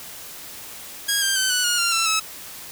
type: tone with pitch steps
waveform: 10% pulse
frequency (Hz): 1640 / 1586 / 1533.7 / 1483.2 / 1434.3 / 1387.1 / 1341.4 / 1297.2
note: G#6 / G6 / G6 / F#6 / F6 / F6 / E6 / E6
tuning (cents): -22 / +20 / -38 / +4 / +46 / -12 / +30 / -28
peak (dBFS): -10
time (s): 1.08-2.2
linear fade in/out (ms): 10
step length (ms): 140
effects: white hiss -38 dBFS RMS until 2.71 s